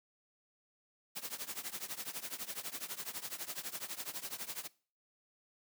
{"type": "noise with tremolo", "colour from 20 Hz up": "white", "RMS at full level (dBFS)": -39, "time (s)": [1.15, 4.68], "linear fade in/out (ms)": 20, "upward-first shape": "triangle", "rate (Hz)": 12, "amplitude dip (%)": 95, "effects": ["noise-tail reverb RT60 0.4 s tail -21 dB re dry", "high-pass 150 Hz 12 dB/octave"]}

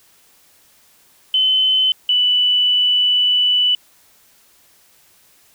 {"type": "tone pair in turn", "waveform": "sine", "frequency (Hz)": [3047, 2974], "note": ["G7", "F#7"], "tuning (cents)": [-50, 8], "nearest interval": "unison", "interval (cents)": 42, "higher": "first", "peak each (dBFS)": -12, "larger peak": "neither", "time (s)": [[1.34, 1.92], [2.09, 3.75]], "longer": "second", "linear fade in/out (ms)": 2, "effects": ["white hiss -53 dBFS RMS until 5.54 s"]}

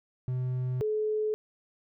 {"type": "tone pair in turn", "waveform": ["triangle", "sine"], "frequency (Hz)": [127, 428.9], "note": ["B2", "A4"], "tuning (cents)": [49, -44], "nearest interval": "octave + major sixth", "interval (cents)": 2107, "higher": "second", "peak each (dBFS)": -26, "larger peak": "neither", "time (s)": [[0.28, 0.81], [0.81, 1.34]], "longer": "neither", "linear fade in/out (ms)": 0, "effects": []}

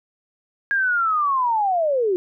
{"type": "linear sweep", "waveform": "sine", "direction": "down", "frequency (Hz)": [1640, 349.2], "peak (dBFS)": -17, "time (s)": [0.71, 2.16], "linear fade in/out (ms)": 0, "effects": []}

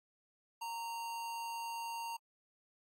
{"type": "tone with amplitude modulation", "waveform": "square", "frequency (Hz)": 925, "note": "A#5", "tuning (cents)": -14, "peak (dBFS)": -39, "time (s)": [0.61, 2.17], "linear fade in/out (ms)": 10, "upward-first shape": "sine", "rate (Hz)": 192, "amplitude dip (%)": 25, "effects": ["AAC 64 kbps"]}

